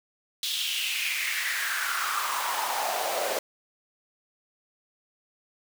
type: noise with high-pass filter sweep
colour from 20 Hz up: pink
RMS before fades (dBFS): -29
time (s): 0.43-3.39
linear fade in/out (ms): 2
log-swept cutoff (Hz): 3600 to 540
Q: 4.4
effects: none